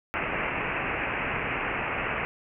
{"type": "low-pass noise", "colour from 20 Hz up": "white", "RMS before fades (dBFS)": -30, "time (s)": [0.14, 2.25], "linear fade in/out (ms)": 0, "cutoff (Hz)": 2700, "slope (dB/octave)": 96, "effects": []}